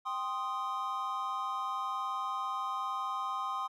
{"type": "chord", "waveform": "triangle", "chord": "C minor", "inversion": "second", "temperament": "equal", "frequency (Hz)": [784, 1046.5, 1244.5], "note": ["G5", "C6", "Eb6"], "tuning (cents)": [0, 0, 0], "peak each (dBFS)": [-39, -34, -35], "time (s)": [0.05, 3.68], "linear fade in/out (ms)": 20, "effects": []}